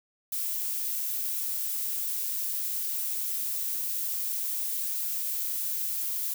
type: noise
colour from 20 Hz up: violet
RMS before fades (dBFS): -31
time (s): 0.32-6.34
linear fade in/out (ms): 5
effects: none